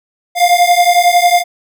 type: beating tone pair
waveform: square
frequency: 698.5 / 709.5 Hz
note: F5 / F5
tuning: 0 / +27 cents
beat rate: 11 Hz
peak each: -11 dBFS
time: 0.35-1.44 s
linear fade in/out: 50 ms
effects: none